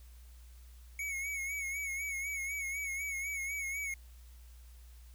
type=tone with vibrato; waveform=square; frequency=2217 Hz; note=C#7; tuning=in tune; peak=-36 dBFS; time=0.99-3.94 s; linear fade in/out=2 ms; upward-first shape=sine; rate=4 Hz; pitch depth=55 cents each way; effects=added 60 Hz sine -51 dBFS peak until 5.14 s + white hiss -65 dBFS RMS until 5.14 s